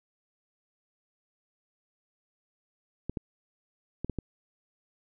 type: clicks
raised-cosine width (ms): 3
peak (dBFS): -19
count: 5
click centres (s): 3.096 / 3.172 / 4.046 / 4.097 / 4.187
effects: none